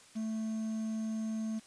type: tone with quantisation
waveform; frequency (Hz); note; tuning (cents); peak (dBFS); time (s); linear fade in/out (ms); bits
triangle; 220; A3; 0; -31; 0.15-1.6; 20; 9
effects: white hiss -58 dBFS RMS until 1.66 s + resampled to 22050 Hz